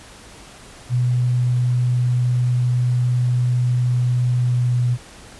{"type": "tone with pitch glide", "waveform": "sine", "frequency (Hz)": [123.47, 122.55], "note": ["B2", "B2"], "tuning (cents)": [0, -13], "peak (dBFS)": -15, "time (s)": [0.89, 4.98], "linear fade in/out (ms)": 50, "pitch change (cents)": -13, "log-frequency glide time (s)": [4.37, 4.82], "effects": ["pink hiss -42 dBFS RMS until 5.39 s", "resampled to 24000 Hz"]}